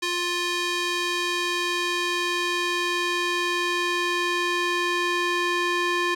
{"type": "tone with band-pass filter sweep", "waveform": "square", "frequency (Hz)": 351.2, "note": "F4", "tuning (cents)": 10, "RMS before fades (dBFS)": -25, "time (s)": [0.02, 6.15], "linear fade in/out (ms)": 10, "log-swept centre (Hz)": [3500, 2000], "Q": 0.81, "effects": []}